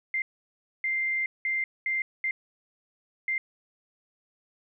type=tone bursts at uneven times; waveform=sine; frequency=2093 Hz; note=C7; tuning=in tune; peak=-25 dBFS; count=6; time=0.14-0.22 / 0.84-1.26 / 1.45-1.64 / 1.86-2.02 / 2.24-2.31 / 3.28-3.38 s; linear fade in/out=2 ms; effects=none